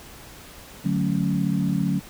sine chord, D major seventh, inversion none, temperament equal, 146.83 / 185 / 220 / 277.2 Hz, D3 / F#3 / A3 / C#4, 0 / 0 / 0 / 0 cents, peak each -26 / -23 / -28 / -28 dBFS, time 0.84-2 s, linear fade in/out 20 ms, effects pink hiss -44 dBFS RMS until 2.09 s

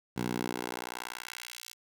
10% pulse tone with high-pass filter sweep, 60.5 Hz, B1, 35 cents flat, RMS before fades -38 dBFS, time 0.16-1.74 s, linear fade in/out 20 ms, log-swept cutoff 140 to 4400 Hz, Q 0.94, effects 9-bit

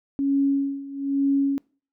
sine tone with tremolo, 277.2 Hz, C#4, in tune, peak -17 dBFS, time 0.19-1.58 s, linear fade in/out 0 ms, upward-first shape sine, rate 1.1 Hz, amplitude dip 85%, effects noise-tail reverb RT60 0.4 s tail -24 dB re dry

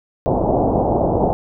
white low-pass noise, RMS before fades -17 dBFS, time 0.26-1.33 s, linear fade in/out 0 ms, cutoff 820 Hz, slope 48 dB/octave, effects none

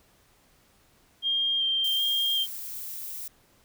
sine tone with vibrato, 3190 Hz, G7, 30 cents sharp, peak -23 dBFS, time 1.22-2.47 s, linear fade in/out 50 ms, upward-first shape square, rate 1.3 Hz, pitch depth 13 cents each way
violet noise, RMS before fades -37 dBFS, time 1.84-3.28 s, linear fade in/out 5 ms
effects pink hiss -62 dBFS RMS until 3.64 s

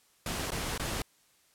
pink noise with dropouts, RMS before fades -34 dBFS, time 0.26-1.02 s, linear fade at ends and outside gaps 2 ms, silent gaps 0.506-0.518 / 0.778-0.796 s, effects white hiss -66 dBFS RMS until 1.54 s + low-pass 12000 Hz 12 dB/octave

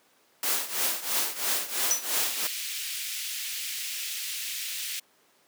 white noise with tremolo, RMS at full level -25 dBFS, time 0.43-2.47 s, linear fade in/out 2 ms, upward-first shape triangle, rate 3 Hz, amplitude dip 85%
sine tone with exponential decay, 5920 Hz, F#8, in tune, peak -18 dBFS, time 1.91-2.08 s, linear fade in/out 0 ms, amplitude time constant 36 ms
pink high-pass noise, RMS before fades -34 dBFS, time 2.19-5 s, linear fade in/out 10 ms, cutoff 2300 Hz, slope 24 dB/octave
effects pink hiss -63 dBFS RMS until 5.47 s + high-pass 300 Hz 12 dB/octave

